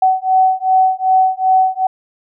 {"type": "beating tone pair", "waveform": "sine", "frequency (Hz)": [752, 754.6], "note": ["F#5", "F#5"], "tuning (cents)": [28, 34], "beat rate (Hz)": 2.6, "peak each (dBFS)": -13, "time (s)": [0.02, 1.87], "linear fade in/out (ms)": 5, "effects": []}